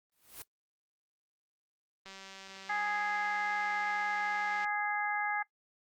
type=noise with exponential growth; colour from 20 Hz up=white; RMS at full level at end=-41 dBFS; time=0.12-0.42 s; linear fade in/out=0 ms; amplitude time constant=64 ms
type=click train; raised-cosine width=0.2 ms; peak=-31 dBFS; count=500; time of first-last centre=2.06-4.645 s; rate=193 Hz
type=harmonic tone; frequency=415.3 Hz; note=G#4; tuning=in tune; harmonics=2 / 3 / 4 / 5; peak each=-34 / -40 / -35 / -38 dBFS; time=2.69-5.43 s; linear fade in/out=10 ms
effects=noise-tail reverb RT60 0.1 s tail -20 dB re dry + Opus 24 kbps